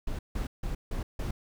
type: noise bursts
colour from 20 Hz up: brown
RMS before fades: -32 dBFS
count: 5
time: 0.07-1.31 s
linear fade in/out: 5 ms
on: 120 ms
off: 160 ms
effects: none